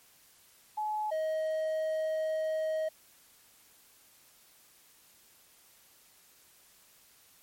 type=tone pair in turn; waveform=sine / triangle; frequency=853 / 630.4 Hz; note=G#5 / D#5; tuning=+46 / +23 cents; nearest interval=perfect fourth; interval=523 cents; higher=first; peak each=-30 / -27 dBFS; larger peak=second; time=0.77-1.11 / 1.11-2.89 s; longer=second; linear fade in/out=10 ms; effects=white hiss -61 dBFS RMS until 7.42 s + MP3 64 kbps